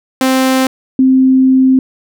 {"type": "tone pair in turn", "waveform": ["sawtooth", "sine"], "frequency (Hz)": [261.6, 261.6], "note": ["C4", "C4"], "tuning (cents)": [0, 0], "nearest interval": "unison", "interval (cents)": 0, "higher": "neither", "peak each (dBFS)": -5, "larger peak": "neither", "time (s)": [[0.21, 0.67], [0.99, 1.79]], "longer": "second", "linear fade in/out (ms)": 2, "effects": []}